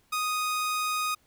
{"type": "tone", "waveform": "sawtooth", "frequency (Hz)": 1244.5, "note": "D#6", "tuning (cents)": 0, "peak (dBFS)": -23, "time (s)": [0.12, 1.15], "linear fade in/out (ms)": 10, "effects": ["pink hiss -66 dBFS RMS until 1.26 s"]}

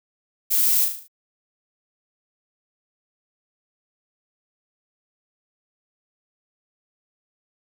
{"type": "noise with echo", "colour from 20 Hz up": "violet", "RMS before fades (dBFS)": -20, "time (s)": [0.5, 0.86], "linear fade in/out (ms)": 20, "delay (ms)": 37, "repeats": 6, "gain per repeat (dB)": -5, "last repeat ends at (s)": 1.082, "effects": []}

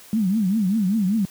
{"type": "tone with vibrato", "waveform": "sine", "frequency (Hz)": 203, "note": "G#3", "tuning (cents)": -39, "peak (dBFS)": -17, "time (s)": [0.13, 1.25], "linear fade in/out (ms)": 0, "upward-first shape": "triangle", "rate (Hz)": 5.1, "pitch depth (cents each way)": 240, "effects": ["white hiss -46 dBFS RMS until 1.3 s", "high-pass 100 Hz 12 dB/octave"]}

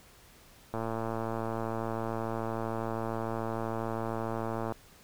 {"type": "click train", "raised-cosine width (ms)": 1, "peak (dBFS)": -20, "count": 451, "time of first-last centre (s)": [0.74, 4.722], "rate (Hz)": 113, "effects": ["pink hiss -57 dBFS RMS until 5.03 s"]}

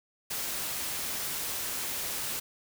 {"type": "noise", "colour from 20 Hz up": "white", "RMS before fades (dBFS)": -34, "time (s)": [0.3, 2.4], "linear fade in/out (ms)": 10, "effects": []}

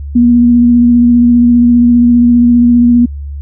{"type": "tone with vibrato", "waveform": "sine", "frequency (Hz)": 240, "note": "B3", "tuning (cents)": -49, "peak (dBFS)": -3, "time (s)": [0.15, 3.06], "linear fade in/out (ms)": 10, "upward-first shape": "sine", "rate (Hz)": 15, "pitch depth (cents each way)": 17, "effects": ["added 71 Hz sine -19 dBFS peak until 3.41 s"]}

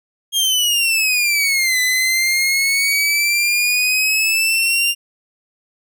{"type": "exponential two-way sweep", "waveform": "sawtooth", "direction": "down then up", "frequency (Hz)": [3256, 2000, 2802], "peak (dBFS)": -11, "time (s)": [0.32, 4.95], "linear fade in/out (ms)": 50, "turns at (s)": 1.8, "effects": []}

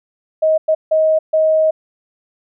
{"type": "tone bursts at uneven times", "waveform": "sine", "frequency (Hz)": 630, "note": "D#5", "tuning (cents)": 21, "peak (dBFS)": -10, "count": 4, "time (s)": [[0.42, 0.58], [0.68, 0.75], [0.91, 1.19], [1.33, 1.71]], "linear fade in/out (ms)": 10, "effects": []}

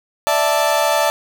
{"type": "chord", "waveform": "35% pulse", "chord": "D suspended second", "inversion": "none", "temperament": "equal with one note detuned", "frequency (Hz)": [587.3, 659.3, 882.5], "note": ["D5", "E5", "A5"], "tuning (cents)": [0, 0, 5], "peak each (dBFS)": -17, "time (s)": [0.27, 1.1], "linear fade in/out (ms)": 0, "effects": ["7-bit"]}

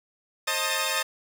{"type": "tone cluster", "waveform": "10% pulse", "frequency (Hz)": [531, 625, 894, 1244, 1784], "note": ["C5", "D#5", "A5", "D#6", "A6"], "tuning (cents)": [25, 8, 27, -1, 23], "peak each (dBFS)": -23, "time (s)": [0.47, 1.03], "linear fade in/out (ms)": 10, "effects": []}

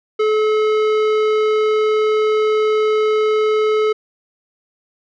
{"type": "tone with tanh clipping", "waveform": "sine", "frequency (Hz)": 430.3, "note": "A4", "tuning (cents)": -39, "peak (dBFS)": -15, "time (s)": [0.19, 3.93], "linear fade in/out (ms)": 10, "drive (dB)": 15, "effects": []}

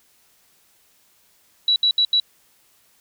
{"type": "tone bursts at uneven times", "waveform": "sine", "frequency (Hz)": 3920, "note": "B7", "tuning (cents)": -14, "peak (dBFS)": -14, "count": 4, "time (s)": [[1.68, 1.76], [1.83, 1.91], [1.98, 2.05], [2.13, 2.2]], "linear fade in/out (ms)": 2, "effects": ["white hiss -59 dBFS RMS until 3 s"]}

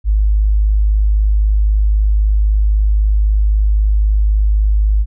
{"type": "tone", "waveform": "sine", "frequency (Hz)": 51.91, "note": "G#1", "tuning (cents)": 0, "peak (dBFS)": -9, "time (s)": [0.04, 5.06], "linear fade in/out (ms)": 50, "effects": []}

